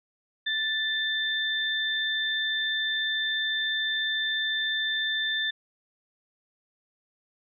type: tone pair together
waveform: sine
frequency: 1760 / 3563 Hz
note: A6 / A7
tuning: 0 / +21 cents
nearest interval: octave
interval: 1221 cents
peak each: -28 dBFS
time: 0.46-5.51 s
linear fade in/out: 10 ms
effects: none